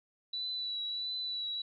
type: tone with vibrato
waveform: sine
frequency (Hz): 3951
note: B7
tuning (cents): 0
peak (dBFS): -34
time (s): 0.33-1.62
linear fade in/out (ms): 5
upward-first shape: triangle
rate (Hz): 1.5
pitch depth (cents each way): 30
effects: none